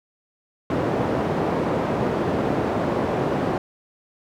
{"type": "band-pass noise", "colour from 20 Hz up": "white", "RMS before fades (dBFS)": -23, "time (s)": [0.7, 3.58], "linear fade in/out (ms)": 2, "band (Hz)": [110, 580], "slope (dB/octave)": 12, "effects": []}